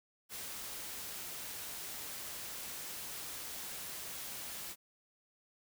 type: noise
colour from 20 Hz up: white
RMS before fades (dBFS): -44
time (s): 0.29-4.76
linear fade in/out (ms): 50
effects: none